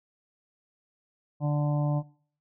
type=harmonic tone; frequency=147.1 Hz; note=D3; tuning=3 cents sharp; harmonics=1 / 2 / 4 / 5 / 6 / 7; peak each=-24 / -34 / -35 / -39 / -42 / -45 dBFS; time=1.4-2.03 s; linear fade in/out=50 ms; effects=noise-tail reverb RT60 0.5 s tail -21 dB re dry